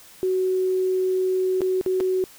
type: tone with dropouts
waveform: sine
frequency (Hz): 372.9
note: F#4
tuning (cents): +14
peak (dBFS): -19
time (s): 0.23-2.24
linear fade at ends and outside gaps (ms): 0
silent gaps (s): 1.607-1.617 / 1.812-1.862 / 2.002-2.007
effects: white hiss -48 dBFS RMS until 2.38 s